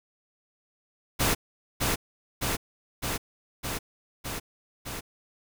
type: noise with echo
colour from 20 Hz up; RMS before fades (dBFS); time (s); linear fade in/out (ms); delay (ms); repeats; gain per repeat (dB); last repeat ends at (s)
pink; -24; 1.19-1.35; 20; 610; 6; -2; 5.01
effects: none